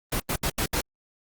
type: noise bursts at uneven times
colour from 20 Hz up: pink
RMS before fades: -26 dBFS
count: 5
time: 0.12-0.2 / 0.29-0.36 / 0.43-0.5 / 0.58-0.66 / 0.73-0.81 s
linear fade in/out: 5 ms
effects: Opus 24 kbps

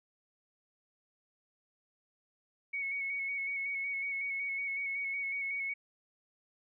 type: tone with vibrato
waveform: sine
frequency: 2217 Hz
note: C#7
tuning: in tune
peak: -33 dBFS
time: 2.73-5.74 s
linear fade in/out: 10 ms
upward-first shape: square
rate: 5.4 Hz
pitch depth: 21 cents each way
effects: none

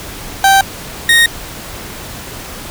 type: tone pair in turn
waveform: 30% pulse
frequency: 780 / 1860.5 Hz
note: G5 / A#6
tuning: -9 / -4 cents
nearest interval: octave + minor third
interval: 1505 cents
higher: second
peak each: -3 dBFS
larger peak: neither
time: 0.44-0.61 / 1.09-1.26 s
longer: neither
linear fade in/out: 2 ms
effects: pink hiss -28 dBFS RMS until 2.7 s

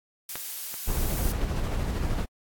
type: noise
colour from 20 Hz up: blue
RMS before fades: -35 dBFS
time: 0.29-1.32 s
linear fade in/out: 2 ms
type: clicks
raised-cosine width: 0.3 ms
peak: -17 / -23 / -25 dBFS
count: 3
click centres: 0.356 / 0.741 / 1.416 s
type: noise with tremolo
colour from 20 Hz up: brown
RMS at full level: -26 dBFS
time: 0.87-2.26 s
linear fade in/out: 20 ms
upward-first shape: square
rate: 13 Hz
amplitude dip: 25%
effects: AAC 64 kbps

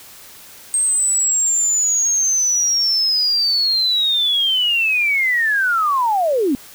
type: linear sweep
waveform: sine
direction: down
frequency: 8430 to 245.2 Hz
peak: -14 dBFS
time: 0.74-6.55 s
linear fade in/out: 0 ms
effects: white hiss -41 dBFS RMS until 6.74 s

